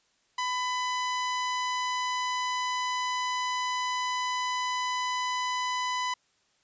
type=tone; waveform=sawtooth; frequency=1000 Hz; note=B5; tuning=21 cents sharp; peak=-24 dBFS; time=0.38-6.14 s; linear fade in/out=5 ms; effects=white hiss -69 dBFS RMS until 6.63 s + resampled to 16000 Hz